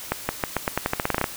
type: accelerating click train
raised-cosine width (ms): 0.5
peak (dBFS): -6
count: 15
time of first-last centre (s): 0.12-1.242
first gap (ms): 170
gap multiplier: 0.87
effects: white hiss -37 dBFS RMS until 1.36 s